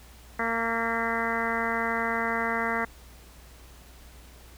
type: harmonic tone with a mistuned harmonic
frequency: 229.5 Hz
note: A#3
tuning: 27 cents flat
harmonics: 1 / 2 / 3 / 4 / 5 / 6 / 7 / 8 / 9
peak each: -34 / -34 / -34 / -34 / -34 / -34 / -34 / -34 / -34 dBFS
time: 0.39-2.85 s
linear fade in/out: 5 ms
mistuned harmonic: 9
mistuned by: -37 cents
effects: added 60 Hz sine -49 dBFS peak until 4.57 s + pink hiss -53 dBFS RMS until 4.57 s